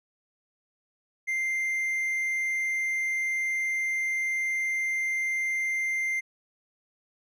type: tone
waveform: triangle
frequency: 2093 Hz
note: C7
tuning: in tune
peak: -24 dBFS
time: 1.27-6.21 s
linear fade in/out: 20 ms
effects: none